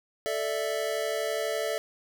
square chord, A suspended fourth, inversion none, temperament equal, 440 / 587.3 / 659.3 Hz, A4 / D5 / E5, 0 / 0 / 0 cents, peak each -33 dBFS, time 0.26-1.78 s, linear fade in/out 0 ms, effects none

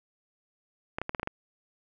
clicks, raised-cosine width 0.5 ms, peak -16 dBFS, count 7, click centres 0.985 / 1.016 / 1.094 / 1.148 / 1.197 / 1.231 / 1.274 s, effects none

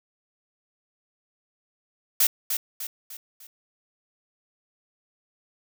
blue noise with echo, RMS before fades -19 dBFS, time 2.2-2.27 s, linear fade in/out 5 ms, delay 300 ms, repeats 4, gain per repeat -7 dB, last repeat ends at 3.47 s, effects none

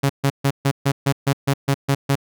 sawtooth tone bursts, 138.59 Hz, C#3, in tune, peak -11 dBFS, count 11, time 0.03-2.156 s, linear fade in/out 10 ms, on 66 ms, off 140 ms, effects none

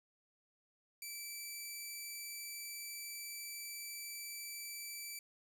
10% pulse tone, 2322 Hz, D7, 20 cents flat, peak -35 dBFS, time 1.02-5.19 s, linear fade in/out 2 ms, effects none

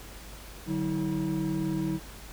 triangle tone cluster, 148.4 / 187 / 321.2 Hz, D3 / F#3 / E4, +18 / +19 / -45 cents, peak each -31 / -30 / -28 dBFS, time 0.66-2 s, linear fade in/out 50 ms, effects added 50 Hz sine -46 dBFS peak until 2.32 s + pink hiss -47 dBFS RMS until 2.32 s

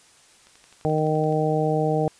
click train, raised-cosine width 0.2 ms, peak -33 dBFS, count 11, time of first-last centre 0.47-1.325 s, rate 11.7 Hz
harmonic tone, 154.9 Hz, D#3, 7 cents flat, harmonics 1 / 2 / 3 / 4 / 5, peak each -24 / -28 / -24 / -27 / -27 dBFS, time 0.85-2.08 s, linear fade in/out 0 ms
effects white hiss -54 dBFS RMS until 2.19 s + resampled to 22050 Hz

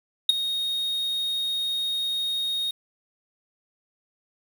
triangle tone with ADSR envelope, 3729 Hz, A#7, in tune, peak -9 dBFS, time 0.29-2.71 s, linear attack 4 ms, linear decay 14 ms, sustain -14 dB, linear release 6 ms, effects 7-bit

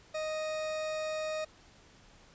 40% pulse tone, 622.3 Hz, D#5, in tune, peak -32 dBFS, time 0.14-1.45 s, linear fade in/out 10 ms, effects pink hiss -59 dBFS RMS until 2.34 s + resampled to 16000 Hz

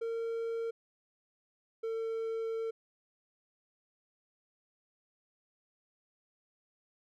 triangle tone pair in turn, 458.1 / 450.8 Hz, A#4 / A4, -30 / +42 cents, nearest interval unison, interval 28 cents, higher first, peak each -31 / -31 dBFS, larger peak neither, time 0.01-0.71 / 1.83-2.71 s, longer second, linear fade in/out 10 ms, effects none

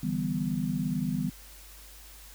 sine chord, E minor seventh, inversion third, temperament equal, 146.83 / 164.81 / 196 / 246.9 Hz, D3 / E3 / G3 / B3, 0 / 0 / 0 / 0 cents, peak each -35 / -32 / -32 / -32 dBFS, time 0.03-1.3 s, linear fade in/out 5 ms, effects added 50 Hz sine -50 dBFS peak until 2.34 s + white hiss -51 dBFS RMS until 2.34 s

